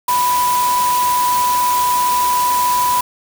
sine tone in noise, 988 Hz, B5, in tune, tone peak -13 dBFS, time 0.08-3.01 s, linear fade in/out 5 ms, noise white, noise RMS -23 dBFS, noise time 0.08-3.01 s, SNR +7 dB, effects none

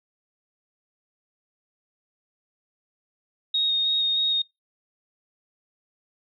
sine tone with vibrato, 3729 Hz, A#7, in tune, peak -20 dBFS, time 3.54-4.42 s, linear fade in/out 5 ms, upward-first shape square, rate 3.2 Hz, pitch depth 10 cents each way, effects noise-tail reverb RT60 0.2 s tail -26 dB re dry

